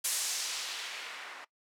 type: noise with low-pass filter sweep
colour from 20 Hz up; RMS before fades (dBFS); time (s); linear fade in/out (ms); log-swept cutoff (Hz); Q
blue; -37; 0.04-1.45; 10; 10000 to 1400; 1
effects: noise-tail reverb RT60 0.1 s tail -19 dB re dry + high-pass 400 Hz 12 dB/octave